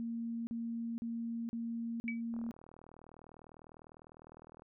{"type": "tone bursts", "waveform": "sine", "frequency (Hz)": 231.4, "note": "A#3", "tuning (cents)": -13, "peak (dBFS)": -36, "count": 5, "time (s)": [0, 2.51], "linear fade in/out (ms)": 0, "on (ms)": 470, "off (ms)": 40}
{"type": "tone with exponential decay", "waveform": "sine", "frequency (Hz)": 2286, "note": "D7", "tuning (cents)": -47, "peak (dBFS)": -33, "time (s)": [2.08, 2.21], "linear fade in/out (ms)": 1, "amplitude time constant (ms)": 28}
{"type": "click train", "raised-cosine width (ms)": 1, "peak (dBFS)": -39, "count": 92, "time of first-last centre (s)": [2.34, 4.621], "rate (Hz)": 39.9}
{"effects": []}